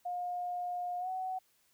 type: tone with pitch glide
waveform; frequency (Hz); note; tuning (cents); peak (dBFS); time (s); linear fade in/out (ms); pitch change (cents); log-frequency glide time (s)
sine; 713 to 748.4; F5 to F#5; +36 to +20; -34; 0.05-1.39; 10; +84; 0.99-1.09
effects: white hiss -71 dBFS RMS until 1.73 s